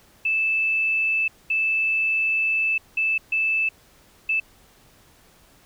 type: tone bursts at uneven times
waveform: sine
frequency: 2631 Hz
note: E7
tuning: 4 cents flat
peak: -19 dBFS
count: 5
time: 0.25-1.28 / 1.5-2.78 / 2.97-3.18 / 3.32-3.69 / 4.29-4.4 s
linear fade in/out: 5 ms
effects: pink hiss -55 dBFS RMS until 5.65 s